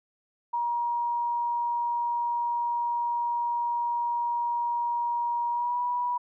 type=tone with pitch glide; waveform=sine; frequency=950 to 973.9 Hz; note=A#5 to B5; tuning=+33 to -24 cents; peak=-25 dBFS; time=0.53-6.18 s; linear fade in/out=10 ms; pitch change=+43 cents; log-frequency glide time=5.5-5.8 s; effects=none